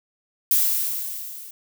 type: noise with level ramp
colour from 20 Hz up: violet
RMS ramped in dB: -17 to -40 dBFS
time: 0.51-1.51 s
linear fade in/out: 2 ms
effects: none